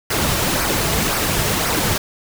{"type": "noise with flanger", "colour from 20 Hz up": "pink", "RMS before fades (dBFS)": -19, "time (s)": [0.1, 1.98], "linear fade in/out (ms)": 5, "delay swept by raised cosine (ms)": [0.27, 4.07], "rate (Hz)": 1.9, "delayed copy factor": -0.5, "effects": []}